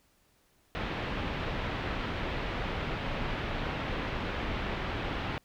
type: low-pass noise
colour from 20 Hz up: pink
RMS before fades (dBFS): -34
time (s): 0.75-5.38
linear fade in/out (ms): 0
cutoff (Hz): 3300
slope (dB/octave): 24
effects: pink hiss -68 dBFS RMS until 5.44 s